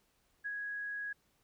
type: tone with ADSR envelope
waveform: sine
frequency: 1661.2 Hz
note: G#6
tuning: in tune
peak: -35 dBFS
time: 0.44-1.13 s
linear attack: 21 ms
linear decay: 44 ms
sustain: -2 dB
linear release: 7 ms
effects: pink hiss -74 dBFS RMS until 1.43 s